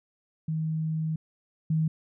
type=tone pair in turn; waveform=sine; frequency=158.4 / 158.4 Hz; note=D#3 / D#3; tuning=+31 / +31 cents; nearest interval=unison; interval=0 cents; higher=neither; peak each=-26 / -22 dBFS; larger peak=second; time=0.48-1.16 / 1.7-1.88 s; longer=first; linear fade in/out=5 ms; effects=none